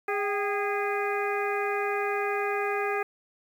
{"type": "harmonic tone with a mistuned harmonic", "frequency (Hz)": 410, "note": "G#4", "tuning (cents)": -22, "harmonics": [1, 2, 3, 4, 5, 6], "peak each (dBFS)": [-29, -32, -34, -35, -36, -37], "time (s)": [0.08, 3.03], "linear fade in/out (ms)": 5, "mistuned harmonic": 2, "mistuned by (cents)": -74, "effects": ["9-bit"]}